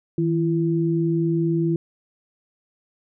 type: tone pair together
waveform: sine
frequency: 160.69 / 336.2 Hz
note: E3 / E4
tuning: -44 / +34 cents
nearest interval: octave + minor second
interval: 1278 cents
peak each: -21 dBFS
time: 0.18-1.76 s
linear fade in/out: 2 ms
effects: none